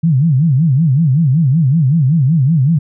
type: tone with vibrato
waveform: sine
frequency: 146.83 Hz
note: D3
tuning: in tune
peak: -8 dBFS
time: 0.03-2.79 s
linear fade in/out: 10 ms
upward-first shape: sine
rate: 5.3 Hz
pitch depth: 260 cents each way
effects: none